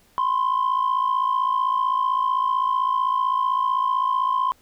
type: tone pair together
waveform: sine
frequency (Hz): 1011 / 1066.7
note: B5 / C6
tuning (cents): +40 / +33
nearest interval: minor second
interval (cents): 93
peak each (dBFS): -20 / -20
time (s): 0.18-4.52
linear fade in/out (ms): 0
effects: tanh soft clip ceiling -15 dBFS + pink hiss -58 dBFS RMS until 4.61 s

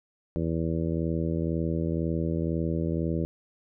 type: harmonic tone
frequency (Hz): 82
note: E2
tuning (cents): -9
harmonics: 1 / 2 / 3 / 4 / 5 / 6 / 7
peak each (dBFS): -32 / -29 / -34 / -32 / -37 / -37 / -39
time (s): 0.36-3.25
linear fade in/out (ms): 0
effects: none

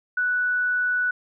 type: tone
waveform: sine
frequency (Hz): 1480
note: F#6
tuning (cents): 0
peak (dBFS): -20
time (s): 0.17-1.11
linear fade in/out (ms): 5
effects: none

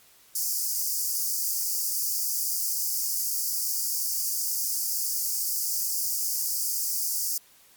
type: high-pass noise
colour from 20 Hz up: white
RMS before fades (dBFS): -28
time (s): 0.35-7.38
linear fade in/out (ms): 5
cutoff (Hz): 4700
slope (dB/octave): 96
effects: white hiss -57 dBFS RMS until 7.76 s + Opus 48 kbps

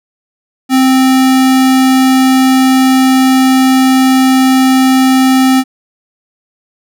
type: tone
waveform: square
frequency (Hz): 261.6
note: C4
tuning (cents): 0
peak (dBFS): -6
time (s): 0.69-5.64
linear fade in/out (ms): 50
effects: none

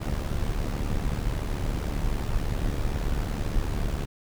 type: noise with amplitude modulation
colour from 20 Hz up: brown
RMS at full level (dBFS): -24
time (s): 0-4.06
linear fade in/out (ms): 20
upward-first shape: sine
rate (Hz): 73.4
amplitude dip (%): 70
effects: none

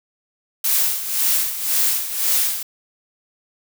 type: noise with tremolo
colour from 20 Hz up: blue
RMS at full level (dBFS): -17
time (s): 0.64-2.63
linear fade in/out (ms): 5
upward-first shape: sine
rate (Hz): 1.9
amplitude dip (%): 70
effects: none

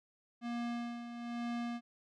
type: tone with tremolo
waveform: square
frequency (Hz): 237.2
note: A#3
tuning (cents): +30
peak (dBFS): -36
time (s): 0.41-1.81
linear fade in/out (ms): 50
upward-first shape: sine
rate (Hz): 1.1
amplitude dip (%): 60
effects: low-pass 4000 Hz 12 dB/octave

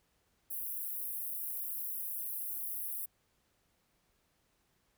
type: high-pass noise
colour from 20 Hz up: pink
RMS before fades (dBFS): -39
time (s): 0.5-3.06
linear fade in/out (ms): 10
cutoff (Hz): 11000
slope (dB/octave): 48
effects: pink hiss -75 dBFS RMS until 4.97 s

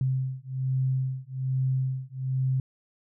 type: beating tone pair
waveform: sine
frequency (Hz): 130.5 / 131.7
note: C3 / C3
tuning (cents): -4 / +12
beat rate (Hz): 1.2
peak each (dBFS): -28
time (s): 0.01-2.6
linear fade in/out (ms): 2
effects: none

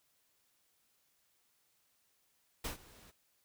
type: noise with ADSR envelope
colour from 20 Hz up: pink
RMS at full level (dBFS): -38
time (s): 2.64-3.12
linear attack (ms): 8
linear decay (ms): 120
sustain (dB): -21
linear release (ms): 26
effects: white hiss -75 dBFS RMS until 3.44 s

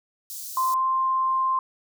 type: high-pass noise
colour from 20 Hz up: white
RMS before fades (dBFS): -36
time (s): 0.3-0.74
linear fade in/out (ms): 0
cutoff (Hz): 4700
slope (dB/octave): 24
type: tone with pitch glide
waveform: sine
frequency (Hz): 1041 to 1049.5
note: C6 to C6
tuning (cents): -9 to +5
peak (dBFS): -20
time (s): 0.57-1.59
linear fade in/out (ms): 2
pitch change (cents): +14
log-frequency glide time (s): 0.73-0.84
effects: none

